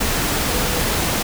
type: tone in noise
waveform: sine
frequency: 493.9 Hz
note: B4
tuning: in tune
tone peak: -30 dBFS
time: 0.52-0.82 s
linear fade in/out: 10 ms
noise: pink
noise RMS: -20 dBFS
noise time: 0-1.23 s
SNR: -13 dB
effects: none